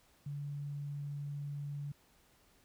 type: tone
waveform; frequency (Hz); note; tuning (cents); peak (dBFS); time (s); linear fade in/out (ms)
sine; 143.7; D3; -37; -38; 0.26-1.92; 5
effects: pink hiss -68 dBFS RMS until 2.64 s